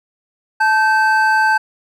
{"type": "tone pair together", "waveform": "triangle", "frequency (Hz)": [872.2, 1554], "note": ["A5", "G6"], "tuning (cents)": [-15, -16], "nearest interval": "minor seventh", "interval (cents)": 999, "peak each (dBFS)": -12, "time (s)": [0.6, 1.58], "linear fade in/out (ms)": 10, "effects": []}